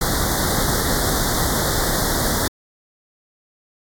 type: band-stop noise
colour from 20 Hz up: pink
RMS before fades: -20 dBFS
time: 0.01-2.48 s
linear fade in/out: 5 ms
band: 2000 to 3400 Hz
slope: 96 dB/octave
effects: AAC 64 kbps